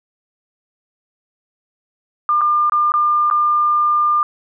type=tone with dropouts; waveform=sine; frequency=1200 Hz; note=D6; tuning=37 cents sharp; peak=-12 dBFS; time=2.29-4.23 s; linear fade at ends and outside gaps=1 ms; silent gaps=2.41-2.415 / 2.697-2.721 / 2.92-2.939 / 3.301-3.311 s; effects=none